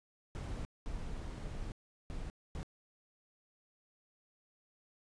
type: noise bursts at uneven times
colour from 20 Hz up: brown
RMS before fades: -41 dBFS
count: 4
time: 0.35-0.65 / 0.86-1.72 / 2.1-2.3 / 2.55-2.63 s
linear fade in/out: 0 ms
effects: resampled to 22050 Hz